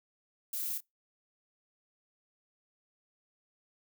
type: noise with echo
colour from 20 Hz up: violet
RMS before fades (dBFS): -36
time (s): 0.53-0.78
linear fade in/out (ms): 5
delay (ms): 26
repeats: 1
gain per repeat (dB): -9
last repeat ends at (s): 0.806
effects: noise-tail reverb RT60 0.2 s tail -26 dB re dry